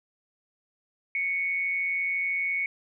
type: tone with amplitude modulation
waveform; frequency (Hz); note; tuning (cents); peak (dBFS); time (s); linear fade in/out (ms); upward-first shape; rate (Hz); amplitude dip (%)
sine; 2217; C#7; 0; -23; 1.15-2.66; 2; sine; 174; 45
effects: none